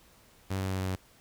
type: tone with pitch steps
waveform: sawtooth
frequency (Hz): 96 / 95.34 / 94.68 / 94.02 / 93.37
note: G2 / G2 / F#2 / F#2 / F#2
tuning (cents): -36 / -48 / +40 / +28 / +16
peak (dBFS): -26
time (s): 0.5-0.96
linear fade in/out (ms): 10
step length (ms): 92
effects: pink hiss -60 dBFS RMS until 1.2 s